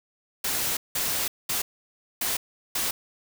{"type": "noise bursts at uneven times", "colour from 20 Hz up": "white", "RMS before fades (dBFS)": -27, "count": 5, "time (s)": [[0.44, 0.77], [0.95, 1.28], [1.49, 1.62], [2.21, 2.37], [2.75, 2.91]], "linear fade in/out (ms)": 5, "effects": []}